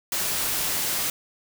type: noise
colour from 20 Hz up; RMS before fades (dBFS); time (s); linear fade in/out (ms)
white; -26; 0.12-1.1; 2
effects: none